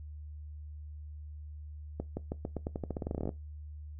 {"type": "accelerating click train", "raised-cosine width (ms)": 2, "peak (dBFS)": -21, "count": 20, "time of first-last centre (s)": [2, 3.292], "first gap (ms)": 170, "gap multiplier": 0.88, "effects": ["noise-tail reverb RT60 0.2 s tail -19 dB re dry", "added 75 Hz sine -42 dBFS peak until 3.99 s"]}